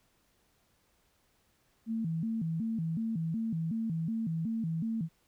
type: tone with vibrato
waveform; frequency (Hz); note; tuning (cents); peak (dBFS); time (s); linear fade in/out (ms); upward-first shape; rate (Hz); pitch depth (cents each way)
sine; 191.5; G3; -40; -30; 1.86-5.09; 50; square; 2.7; 280
effects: pink hiss -71 dBFS RMS until 5.27 s